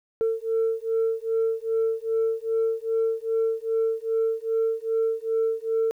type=beating tone pair; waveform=sine; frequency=448.8 / 451.3 Hz; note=A4 / A4; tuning=+34 / +44 cents; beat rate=2.5 Hz; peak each=-24 dBFS; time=0.21-5.91 s; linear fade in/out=0 ms; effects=tanh soft clip ceiling -17 dBFS + 10-bit